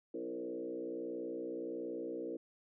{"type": "tone with frequency modulation", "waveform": "sine", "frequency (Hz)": 399.9, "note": "G4", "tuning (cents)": 35, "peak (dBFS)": -38, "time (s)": [0.14, 2.37], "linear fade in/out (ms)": 5, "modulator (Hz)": 61.4, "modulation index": 2, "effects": []}